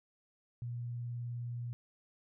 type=tone with vibrato; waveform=sine; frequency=120 Hz; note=B2; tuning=49 cents flat; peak=-37 dBFS; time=0.62-1.73 s; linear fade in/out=0 ms; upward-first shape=sine; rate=19 Hz; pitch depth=11 cents each way; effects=none